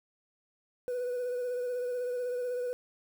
sine tone with vibrato, 493.9 Hz, B4, in tune, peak -28 dBFS, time 0.88-2.73 s, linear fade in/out 0 ms, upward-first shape sine, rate 16 Hz, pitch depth 27 cents each way, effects tanh soft clip ceiling -30 dBFS + 9-bit

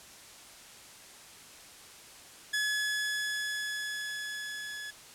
sawtooth tone with level ramp, 1700 Hz, G#6, 40 cents sharp, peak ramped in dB -24 to -35 dBFS, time 2.53-4.91 s, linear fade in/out 10 ms, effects white hiss -51 dBFS RMS until 5.14 s + low-pass 10000 Hz 12 dB/octave

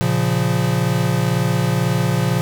square chord, Bb minor, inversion none, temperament equal, 116.54 / 138.59 / 174.61 Hz, Bb2 / Db3 / F3, 0 / 0 / 0 cents, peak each -21 / -21 / -21 dBFS, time 0.01-2.41 s, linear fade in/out 0 ms, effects none

